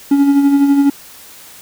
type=tone with tremolo; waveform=triangle; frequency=280.8 Hz; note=C#4; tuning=22 cents sharp; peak=-4 dBFS; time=0.11-0.9 s; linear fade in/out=5 ms; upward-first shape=sine; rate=12 Hz; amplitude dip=45%; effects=white hiss -38 dBFS RMS until 1.61 s

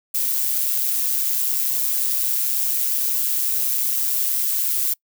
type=noise with amplitude modulation; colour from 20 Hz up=violet; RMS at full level=-19 dBFS; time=0.14-4.94 s; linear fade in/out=10 ms; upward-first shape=sine; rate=131 Hz; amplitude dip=50%; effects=noise-tail reverb RT60 0.1 s tail -25 dB re dry

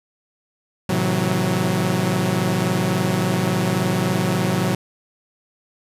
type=chord; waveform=sawtooth; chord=F# half-diminished seventh; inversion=first; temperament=equal with one note detuned; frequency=110 / 130.81 / 161.42 / 185 Hz; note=A2 / C3 / E3 / F#3; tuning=0 / 0 / -36 / 0 cents; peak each=-22 / -21 / -21 / -17 dBFS; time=0.89-4.75 s; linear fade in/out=5 ms; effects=resampled to 32000 Hz + 8-bit

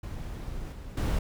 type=noise with level steps; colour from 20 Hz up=brown; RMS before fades=-37 / -41 / -26 dBFS; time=0.03-1.19 s; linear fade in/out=5 ms; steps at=0.72 / 0.97 s; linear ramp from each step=5 ms; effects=none

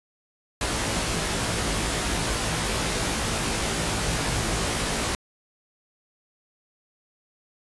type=noise with comb filter; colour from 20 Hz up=pink; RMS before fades=-26 dBFS; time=0.61-5.15 s; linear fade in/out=2 ms; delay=18 ms; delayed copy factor=+1; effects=resampled to 24000 Hz

